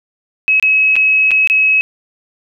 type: tone with dropouts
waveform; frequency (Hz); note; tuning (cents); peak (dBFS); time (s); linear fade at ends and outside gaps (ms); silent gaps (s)
sine; 2564; E7; -49; -8; 0.48-1.81; 0; 0.598-0.626 / 0.956-0.964 / 1.308-1.315 / 1.474-1.499
effects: none